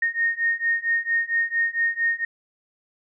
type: beating tone pair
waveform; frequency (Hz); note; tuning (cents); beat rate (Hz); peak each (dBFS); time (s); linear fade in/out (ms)
sine; 1846 / 1850.4; A#6 / A#6; -17 / -13; 4.4; -24 / -23; 0.02-2.25; 5
effects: none